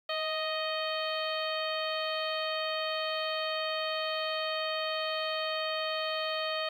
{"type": "harmonic tone with a mistuned harmonic", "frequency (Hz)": 623, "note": "D#5", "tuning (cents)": 2, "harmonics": [1, 2, 3, 4, 5, 6, 7], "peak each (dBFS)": [-34, -37, -40, -41, -38, -43, -41], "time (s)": [0.09, 6.69], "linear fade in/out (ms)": 5, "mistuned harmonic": 1, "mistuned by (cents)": 21, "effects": ["10-bit"]}